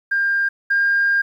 sine tone pair in turn, 1600 / 1607.5 Hz, G6 / G6, +35 / +43 cents, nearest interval unison, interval 8 cents, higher second, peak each -15 / -13 dBFS, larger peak second, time 0.11-0.49 / 0.7-1.22 s, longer second, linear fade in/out 10 ms, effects tanh soft clip ceiling -10 dBFS + 9-bit

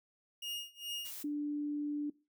40% pulse tone with tremolo, 2851 Hz, F7, 35 cents sharp, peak -36 dBFS, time 0.42-1.11 s, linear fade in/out 5 ms, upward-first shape sine, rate 2.4 Hz, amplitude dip 95%
blue noise, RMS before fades -45 dBFS, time 1.04-1.24 s, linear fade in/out 20 ms
sine tone, 293.7 Hz, D4, in tune, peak -33 dBFS, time 1.24-2.1 s, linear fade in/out 5 ms
effects noise-tail reverb RT60 0.3 s tail -21 dB re dry

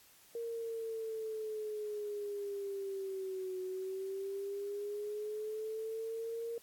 sine linear two-way sweep, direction down then up, 466.2 to 370 to 466.2 Hz, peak -37 dBFS, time 0.35-6.58 s, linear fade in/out 2 ms, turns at 3.6 s, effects white hiss -62 dBFS RMS until 6.62 s + AAC 64 kbps

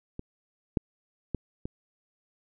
clicks, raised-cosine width 3 ms, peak -23 / -11 / -16 / -21 dBFS, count 4, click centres 0.194 / 0.772 / 1.347 / 1.655 s, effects none

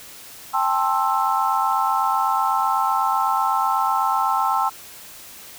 sine chord, A minor seventh, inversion third, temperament just, 792 / 880 / 1056 / 1320 Hz, G5 / A5 / C6 / E6, +18 / 0 / +16 / +2 cents, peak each -23 dBFS, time 0.53-4.7 s, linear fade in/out 20 ms, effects white hiss -41 dBFS RMS until 5.58 s

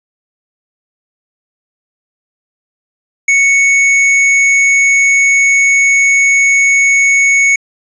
square tone, 2217 Hz, C#7, in tune, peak -7 dBFS, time 3.28-7.56 s, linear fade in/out 5 ms, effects resampled to 16000 Hz + 7-bit

